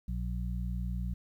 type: harmonic tone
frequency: 60 Hz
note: B1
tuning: 49 cents flat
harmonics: 1 / 2 / 3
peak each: -33 / -39 / -39 dBFS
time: 0.08-1.14 s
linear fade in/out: 5 ms
effects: 11-bit